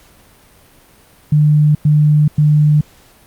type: tone bursts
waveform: sine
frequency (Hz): 150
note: D3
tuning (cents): +37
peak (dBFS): -7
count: 3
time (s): 1.32-2.81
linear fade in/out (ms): 5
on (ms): 430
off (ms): 100
effects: pink hiss -47 dBFS RMS until 3.26 s + Opus 48 kbps